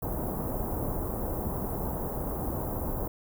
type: band-stop noise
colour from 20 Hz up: pink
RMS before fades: -32 dBFS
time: 0.02-3.08 s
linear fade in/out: 5 ms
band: 950 to 14000 Hz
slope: 24 dB/octave
effects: none